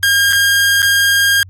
sawtooth tone with dropouts, 1615 Hz, G#6, 49 cents flat, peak -6 dBFS, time 0.03-1.43 s, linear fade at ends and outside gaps 1 ms, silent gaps 0.326-0.33 / 0.82-0.827 s, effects added 93 Hz sine -34 dBFS peak until 1.49 s + AAC 64 kbps

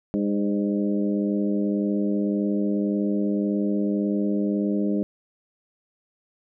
harmonic tone with a mistuned harmonic, 101.8 Hz, G#2, 34 cents flat, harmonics 2 / 3 / 4 / 5 / 6, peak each -23 / -26 / -31 / -34 / -36 dBFS, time 0.14-5.03 s, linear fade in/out 0 ms, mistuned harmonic 5, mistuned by +34 cents, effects none

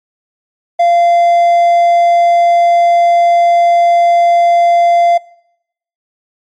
triangle tone, 690 Hz, F5, 21 cents flat, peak -4 dBFS, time 0.79-5.18 s, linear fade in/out 10 ms, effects noise-tail reverb RT60 0.8 s tail -23 dB re dry + MP3 48 kbps

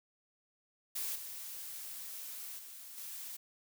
blue noise with level steps, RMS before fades -38 / -45 / -50 / -45 dBFS, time 0.95-3.37 s, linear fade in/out 10 ms, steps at 1.15 / 2.58 / 2.97 s, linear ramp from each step 10 ms, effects none

